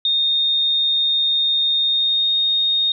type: tone with pitch glide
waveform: sine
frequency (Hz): 3677 to 3703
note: A#7 to A#7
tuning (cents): -24 to -12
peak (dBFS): -15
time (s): 0.05-2.92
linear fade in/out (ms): 2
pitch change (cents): +12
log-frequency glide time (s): 1.81-2.34
effects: none

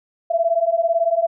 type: beating tone pair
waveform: sine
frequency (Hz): 659.3 / 677.3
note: E5 / E5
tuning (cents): 0 / +47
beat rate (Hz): 18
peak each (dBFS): -19 / -18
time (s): 0.3-1.27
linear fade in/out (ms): 10
effects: none

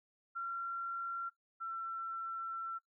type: tone pair in turn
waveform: sine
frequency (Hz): 1369 / 1346.3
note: F6 / E6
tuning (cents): -35 / +36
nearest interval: unison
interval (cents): 29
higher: first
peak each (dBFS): -36 / -38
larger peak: first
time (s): 0.35-1.3 / 1.6-2.79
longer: second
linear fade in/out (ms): 20
effects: noise-tail reverb RT60 0.1 s tail -17 dB re dry

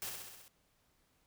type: noise with echo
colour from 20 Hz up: white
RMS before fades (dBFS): -41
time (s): 0.02-0.09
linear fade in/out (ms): 0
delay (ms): 65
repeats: 6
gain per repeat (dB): -3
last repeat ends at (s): 0.48
effects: pink hiss -74 dBFS RMS until 1.26 s

